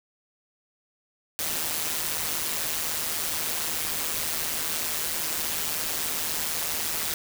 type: noise with amplitude modulation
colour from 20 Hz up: white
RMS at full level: -26 dBFS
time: 1.39-7.14 s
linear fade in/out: 0 ms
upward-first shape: sine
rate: 157 Hz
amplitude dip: 65%
effects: none